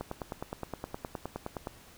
click train, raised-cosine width 1 ms, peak -21 dBFS, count 17, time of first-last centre 0.01-1.671 s, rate 9.63 Hz, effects pink hiss -55 dBFS RMS until 1.97 s

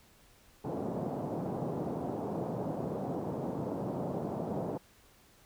pink band-pass noise, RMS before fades -36 dBFS, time 0.64-4.78 s, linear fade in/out 10 ms, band 130 to 790 Hz, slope 24 dB/octave, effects pink hiss -62 dBFS RMS until 5.45 s

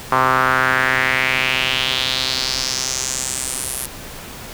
sawtooth tone with band-pass filter sweep, 130 Hz, C3, 11 cents flat, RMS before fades -19 dBFS, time 0.12-3.86 s, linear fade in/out 0 ms, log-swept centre 1100 to 11000 Hz, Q 3.2, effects pink hiss -34 dBFS RMS until 4.53 s

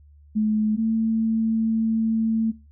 sine tone pair in turn, 214.8 / 223.3 Hz, A3 / A3, -41 / +26 cents, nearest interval minor second, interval 67 cents, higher second, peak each -18 / -19 dBFS, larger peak first, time 0.35-0.77 / 0.77-2.52 s, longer second, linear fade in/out 20 ms, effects noise-tail reverb RT60 0.3 s tail -22 dB re dry + added 73 Hz sine -48 dBFS peak until 2.71 s

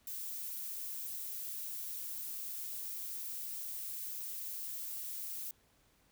violet noise, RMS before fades -42 dBFS, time 0.07-5.51 s, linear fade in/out 2 ms, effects pink hiss -70 dBFS RMS until 6.11 s

